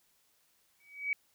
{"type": "tone with exponential growth", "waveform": "sine", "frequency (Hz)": 2272, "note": "C#7", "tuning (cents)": 42, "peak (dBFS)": -26, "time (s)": [0.8, 1.13], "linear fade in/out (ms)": 1, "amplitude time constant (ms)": 71, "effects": ["white hiss -71 dBFS RMS until 1.34 s"]}